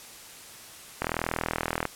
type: click train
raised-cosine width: 0.5 ms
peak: -11 dBFS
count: 35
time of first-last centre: 1.02-1.853 s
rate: 40.8 Hz
effects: white hiss -46 dBFS RMS until 1.95 s + low-pass 12000 Hz 12 dB/octave